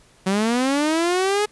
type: linear sweep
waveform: sawtooth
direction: up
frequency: 185 to 424.3 Hz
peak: -14 dBFS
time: 0.26-1.46 s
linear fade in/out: 10 ms
effects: pink hiss -54 dBFS RMS until 1.51 s + resampled to 24000 Hz